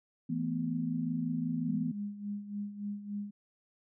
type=chord; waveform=sine; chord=E suspended fourth; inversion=none; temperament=equal with one note detuned; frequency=164.81 / 221.4 / 246.9 Hz; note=E3 / A3 / B3; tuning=0 / +11 / 0 cents; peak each=-35 / -38 / -33 dBFS; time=0.29-1.92 s; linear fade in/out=10 ms
type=tone with tremolo; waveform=sine; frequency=204.5 Hz; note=G#3; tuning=26 cents flat; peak=-33 dBFS; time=1.67-3.31 s; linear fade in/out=10 ms; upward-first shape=sine; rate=3.5 Hz; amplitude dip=70%
effects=none